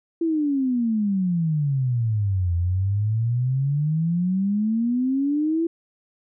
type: exponential two-way sweep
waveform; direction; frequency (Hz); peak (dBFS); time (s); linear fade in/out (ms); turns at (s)
sine; down then up; 337.9 to 84.9 to 337.9; -19; 0.21-5.67; 5; 2.55
effects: none